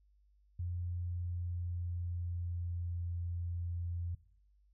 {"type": "tone with pitch glide", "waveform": "sine", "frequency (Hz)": [87.9, 86.44], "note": ["F2", "F2"], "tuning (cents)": [12, -17], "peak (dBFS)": -35, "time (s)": [0.59, 4.15], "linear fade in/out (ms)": 5, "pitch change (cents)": -29, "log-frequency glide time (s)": [1, 3.21], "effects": ["noise-tail reverb RT60 0.6 s tail -19 dB re dry", "added 50 Hz sine -65 dBFS peak until 4.73 s"]}